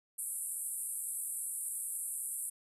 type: band-pass noise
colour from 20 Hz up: pink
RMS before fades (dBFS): -39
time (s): 0.18-2.5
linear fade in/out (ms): 10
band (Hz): 8200 to 12000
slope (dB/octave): 96
effects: none